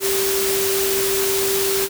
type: tone in noise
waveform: sine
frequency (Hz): 390.4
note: G4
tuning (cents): -7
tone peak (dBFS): -20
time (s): 0-1.89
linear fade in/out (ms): 50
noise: white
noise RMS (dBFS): -22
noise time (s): 0-1.89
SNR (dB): -1
effects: none